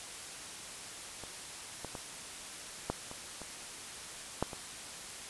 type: clicks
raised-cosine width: 1 ms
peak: -30 / -25 / -26 / -17 / -30 / -30 / -15 / -27 dBFS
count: 8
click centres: 1.237 / 1.847 / 1.952 / 2.9 / 3.114 / 3.417 / 4.426 / 4.532 s
effects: white hiss -45 dBFS RMS until 5.29 s + resampled to 24000 Hz